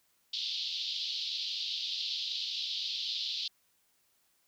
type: band-pass noise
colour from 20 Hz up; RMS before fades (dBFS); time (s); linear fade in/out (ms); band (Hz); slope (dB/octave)
pink; -36; 0.33-3.48; 5; 3200 to 4700; 48
effects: white hiss -72 dBFS RMS until 4.47 s